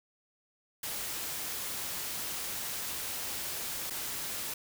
white noise with dropouts, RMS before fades -37 dBFS, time 0.83-4.54 s, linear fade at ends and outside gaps 5 ms, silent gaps 3.9-3.905 s, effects none

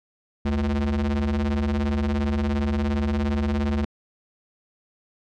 square ring-modulated tone, 69.7 Hz, C#2, 10 cents sharp, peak -19 dBFS, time 0.45-3.85 s, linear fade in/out 5 ms, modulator 148 Hz, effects low-pass 4000 Hz 12 dB/octave

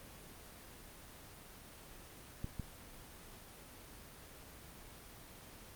clicks, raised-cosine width 5 ms, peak -27 dBFS, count 2, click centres 2.444 / 2.597 s, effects pink hiss -54 dBFS RMS until 5.75 s + Opus 24 kbps

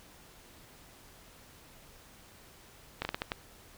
slowing click train, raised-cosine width 0.3 ms, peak -16 dBFS, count 6, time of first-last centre 3.02-3.319 s, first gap 30 ms, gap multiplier 1.35, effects pink hiss -56 dBFS RMS until 3.77 s

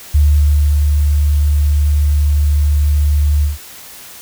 sine tone with ADSR envelope, 73.42 Hz, D2, in tune, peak -6 dBFS, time 0.14-3.58 s, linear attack 10 ms, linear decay 610 ms, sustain -3 dB, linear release 150 ms, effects white hiss -35 dBFS RMS until 4.21 s

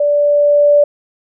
sine tone with level ramp, 583 Hz, D5, 13 cents flat, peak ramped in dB -10 to -5 dBFS, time 0-0.84 s, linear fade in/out 5 ms, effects none

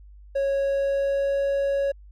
triangle tone with pitch glide, 551 to 555.8 Hz, C#5 to C#5, -11 to +4 cents, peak -19 dBFS, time 0.35-1.92 s, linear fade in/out 10 ms, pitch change +15 cents, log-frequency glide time 0.47-1.41 s, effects added 50 Hz sine -44 dBFS peak until 2.11 s

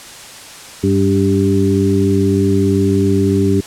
harmonic tone with a mistuned harmonic, 98 Hz, G2, in tune, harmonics 1 / 2 / 3 / 4, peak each -16 / -16 / -16 / -16 dBFS, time 0.83-3.61 s, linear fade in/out 10 ms, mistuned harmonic 3, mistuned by -31 cents, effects white hiss -34 dBFS RMS until 3.66 s + low-pass 9000 Hz 12 dB/octave

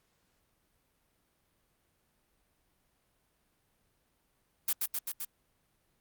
blue noise with echo, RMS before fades -29 dBFS, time 4.68-4.73 s, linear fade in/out 5 ms, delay 130 ms, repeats 4, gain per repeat -2 dB, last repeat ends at 5.25 s, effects pink hiss -74 dBFS RMS until 6 s + Opus 48 kbps

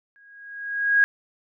sine tone with exponential growth, 1643 Hz, G#6, 19 cents flat, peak -12 dBFS, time 0.16-1.04 s, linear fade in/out 0 ms, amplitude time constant 190 ms, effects none

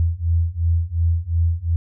sine beating tone pair, 82.41 / 85.21 Hz, E2 / F2, 0 / -42 cents, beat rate 2.8 Hz, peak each -20 / -19 dBFS, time 0-1.76 s, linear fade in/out 0 ms, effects none

